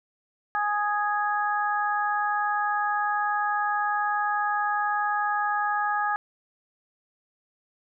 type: harmonic tone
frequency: 415.3 Hz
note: G#4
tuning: in tune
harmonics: 2 / 3 / 4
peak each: -26 / -28 / -29 dBFS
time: 0.55-6.16 s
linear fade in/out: 0 ms
effects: none